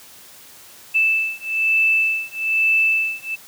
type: beating tone pair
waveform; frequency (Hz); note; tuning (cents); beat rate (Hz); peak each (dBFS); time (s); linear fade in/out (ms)
sine; 2637 / 2638.1; E7 / E7; 0 / +1; 1.1; -19; 0.94-3.36; 20
effects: white hiss -44 dBFS RMS until 3.47 s + high-pass 60 Hz 12 dB/octave